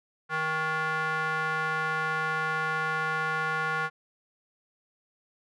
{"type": "tone with band-pass filter", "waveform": "square", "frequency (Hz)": 157.7, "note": "D#3", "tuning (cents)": 24, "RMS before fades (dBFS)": -29, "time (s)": [0.29, 3.9], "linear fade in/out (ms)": 50, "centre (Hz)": 1400, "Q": 3.1, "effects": []}